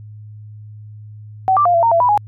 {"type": "tone with pitch steps", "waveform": "sine", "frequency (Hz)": [759, 1175, 702, 677, 921, 673, 984, 832], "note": ["F#5", "D6", "F5", "E5", "A#5", "E5", "B5", "G#5"], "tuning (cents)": [44, 1, 9, 46, -21, 36, -7, 3], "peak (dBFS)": -10, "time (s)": [1.48, 2.176], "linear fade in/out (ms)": 0, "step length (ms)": 87, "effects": ["added 106 Hz sine -33 dBFS peak until 2.27 s"]}